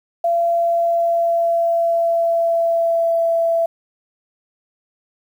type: tone with pitch glide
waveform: sine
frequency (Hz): 681 to 667.4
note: F5 to E5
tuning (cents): -44 to +21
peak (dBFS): -14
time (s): 0.24-3.66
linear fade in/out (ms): 5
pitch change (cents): -35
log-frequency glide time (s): 0.44-3.32
effects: 8-bit